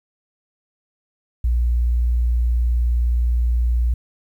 sine tone, 59.6 Hz, A#1, 39 cents sharp, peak -15 dBFS, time 1.44-3.94 s, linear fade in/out 5 ms, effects 9-bit

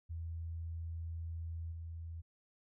sine tone with level steps, 82.7 Hz, E2, 6 cents sharp, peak -39 / -42 dBFS, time 0.09-2.22 s, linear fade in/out 20 ms, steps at 1.71 s, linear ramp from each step 20 ms, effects none

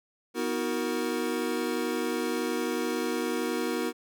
square chord, B major seventh, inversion none, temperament equal with one note detuned, 246.9 / 319 / 370 / 466.2 Hz, B3 / D#4 / F#4 / A#4, 0 / +43 / 0 / 0 cents, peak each -34 dBFS, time 0.34-3.93 s, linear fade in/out 50 ms, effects none

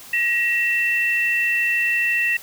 sine tone pair together, 1900 / 2687 Hz, A#6 / E7, +33 / +33 cents, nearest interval tritone, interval 600 cents, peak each -20 dBFS, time 0.13-2.37 s, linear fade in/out 5 ms, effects white hiss -41 dBFS RMS until 2.42 s

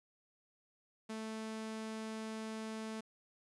sawtooth tone, 220 Hz, A3, in tune, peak -37 dBFS, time 1.09-3.01 s, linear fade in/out 10 ms, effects resampled to 24000 Hz + 11-bit

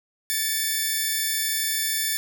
5% pulse tone pair together, 1760 / 2259 Hz, A6 / C#7, 0 / +32 cents, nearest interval major third, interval 432 cents, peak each -13 / -20 dBFS, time 0.3-2.17 s, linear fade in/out 0 ms, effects none

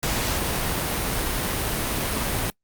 pink noise, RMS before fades -25 dBFS, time 0.03-2.5 s, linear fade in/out 0 ms, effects noise-tail reverb RT60 0.1 s tail -25 dB re dry + Opus 48 kbps

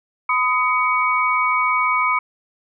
sine tone cluster, 1014 / 1252 / 2247 Hz, B5 / D#6 / C#7, +45 / +10 / +23 cents, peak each -20 dBFS, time 0.29-2.19 s, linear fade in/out 5 ms, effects none

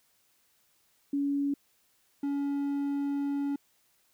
sine / triangle tone pair in turn, 282.3 / 282.3 Hz, C#4 / C#4, +32 / +32 cents, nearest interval unison, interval 0 cents, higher neither, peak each -26 dBFS, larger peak neither, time 1.13-1.54 / 2.23-3.56 s, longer second, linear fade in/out 5 ms, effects white hiss -69 dBFS RMS until 4.13 s

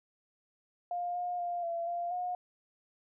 sine tone with pitch steps, 705 / 712 / 700 / 678 / 694 / 720 Hz, F5 / F5 / F5 / E5 / F5 / F#5, +16 / +33 / +4 / +49 / -11 / -47 cents, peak -32 dBFS, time 0.91-2.35 s, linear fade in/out 2 ms, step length 240 ms, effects none

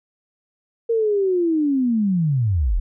sine linear sweep, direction down, 466.2 to 33.24 Hz, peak -16 dBFS, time 0.89-2.8 s, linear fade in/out 10 ms, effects none

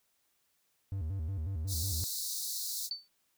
triangle tone with vibrato, 87.31 Hz, F2, in tune, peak -31 dBFS, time 0.92-2.04 s, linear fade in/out 0 ms, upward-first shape square, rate 5.5 Hz, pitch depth 190 cents each way
pink high-pass noise, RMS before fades -37 dBFS, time 1.67-2.9 s, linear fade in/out 50 ms, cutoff 3900 Hz, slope 96 dB/octave
sine tone with exponential decay, 4529 Hz, C#8, 36 cents sharp, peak -30 dBFS, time 2.91-3.08 s, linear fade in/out 1 ms, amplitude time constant 36 ms
effects white hiss -75 dBFS RMS until 3.37 s

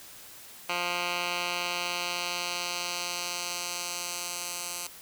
10% pulse tone with band-pass filter sweep, 175.8 Hz, F3, 12 cents sharp, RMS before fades -33 dBFS, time 0.69-4.87 s, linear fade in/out 5 ms, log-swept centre 2400 to 8700 Hz, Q 1, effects white hiss -48 dBFS RMS until 5.01 s

